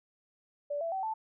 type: tone with pitch steps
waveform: sine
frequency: 580 / 666.2 / 765.3 / 879.1 Hz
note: D5 / E5 / G5 / A5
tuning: -22 / +18 / -42 / -2 cents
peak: -31 dBFS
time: 0.7-1.14 s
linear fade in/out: 10 ms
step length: 110 ms
effects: none